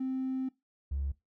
triangle tone pair in turn, 261.6 / 69.29 Hz, C4 / C#2, 0 / 0 cents, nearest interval octave + major seventh, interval 2300 cents, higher first, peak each -27 dBFS, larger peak neither, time 0-0.49 / 0.91-1.12 s, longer first, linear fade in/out 10 ms, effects noise-tail reverb RT60 0.2 s tail -22 dB re dry + tanh soft clip ceiling -27 dBFS

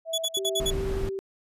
sine tone with tremolo, 654 Hz, E5, 14 cents flat, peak -30 dBFS, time 0.05-0.77 s, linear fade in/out 50 ms, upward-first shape square, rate 2.5 Hz, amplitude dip 70%
sawtooth tone bursts, 3400 Hz, G#7, 40 cents sharp, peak -21 dBFS, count 6, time 0.13-0.707 s, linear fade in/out 10 ms, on 52 ms, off 53 ms
sine tone, 388 Hz, G4, 18 cents flat, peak -29 dBFS, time 0.37-1.19 s, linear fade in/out 0 ms
brown noise, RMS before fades -30 dBFS, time 0.6-1.09 s, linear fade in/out 0 ms
effects resampled to 32000 Hz

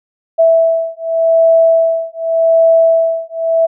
sine beating tone pair, 657 / 657.86 Hz, E5 / E5, -6 / -4 cents, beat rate 0.86 Hz, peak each -11 dBFS, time 0.38-3.67 s, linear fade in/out 20 ms, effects none

